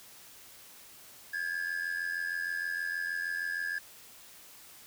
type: ring-modulated tone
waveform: triangle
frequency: 1664 Hz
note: G#6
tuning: 3 cents sharp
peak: -27 dBFS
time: 1.33-3.79 s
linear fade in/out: 10 ms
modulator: 43.2 Hz
effects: white hiss -53 dBFS RMS until 4.86 s